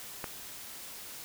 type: click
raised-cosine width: 0.5 ms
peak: -20 dBFS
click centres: 0.242 s
effects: white hiss -45 dBFS RMS until 1.24 s